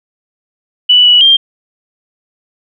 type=tone with pitch steps; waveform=sine; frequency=2964 / 2942 / 3186 Hz; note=F#7 / F#7 / G7; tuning=+2 / -11 / +27 cents; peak=-3 dBFS; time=0.89-1.37 s; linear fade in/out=10 ms; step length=160 ms; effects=none